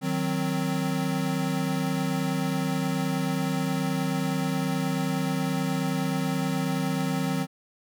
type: chord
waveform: square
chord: C diminished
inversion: first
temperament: equal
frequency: 155.56 / 185 / 261.6 Hz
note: Eb3 / Gb3 / C4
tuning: 0 / 0 / 0 cents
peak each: -30 dBFS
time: 0.01-7.47 s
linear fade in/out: 50 ms
effects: none